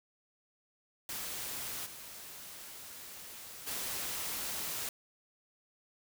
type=noise with level steps; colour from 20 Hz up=white; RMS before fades=-40 / -48 / -38 dBFS; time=1.09-4.89 s; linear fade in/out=2 ms; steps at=1.85 / 3.66 s; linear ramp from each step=20 ms; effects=none